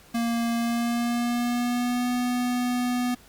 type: tone with pitch glide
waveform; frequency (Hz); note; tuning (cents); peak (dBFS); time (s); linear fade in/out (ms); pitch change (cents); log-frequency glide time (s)
square; 233.1 to 246.4; A#3 to B3; 0 to -4; -24; 0.14-3.15; 10; +96; 0.56-2.09
effects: pink hiss -53 dBFS RMS until 3.28 s + Opus 48 kbps